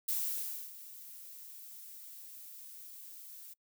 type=noise with ADSR envelope; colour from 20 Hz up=violet; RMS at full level=-33 dBFS; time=0.08-3.54 s; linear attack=8 ms; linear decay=620 ms; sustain=-17 dB; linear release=13 ms; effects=noise-tail reverb RT60 0.1 s tail -24 dB re dry